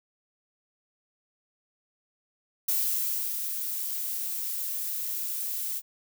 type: noise with ADSR envelope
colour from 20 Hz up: violet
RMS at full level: -26 dBFS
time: 2.68-5.82 s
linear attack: 7 ms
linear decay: 660 ms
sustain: -6 dB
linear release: 52 ms
effects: none